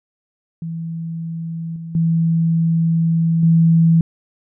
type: tone with level steps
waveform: sine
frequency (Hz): 164.81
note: E3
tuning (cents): 0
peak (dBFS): -23 / -27 / -13 / -9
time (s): 0.62-4.01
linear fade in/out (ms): 2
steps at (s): 1.76 / 1.95 / 3.43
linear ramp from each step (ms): 2
effects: none